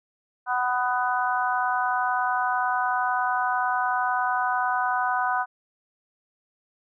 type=harmonic tone; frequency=249 Hz; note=B3; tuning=14 cents sharp; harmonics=3 / 4 / 5 / 6; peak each=-26 / -27 / -29 / -28 dBFS; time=0.46-5.46 s; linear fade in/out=50 ms; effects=none